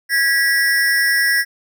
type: ring-modulated tone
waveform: square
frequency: 1795 Hz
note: A6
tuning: 34 cents sharp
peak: -11 dBFS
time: 0.09-1.45 s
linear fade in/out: 50 ms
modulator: 145 Hz
effects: none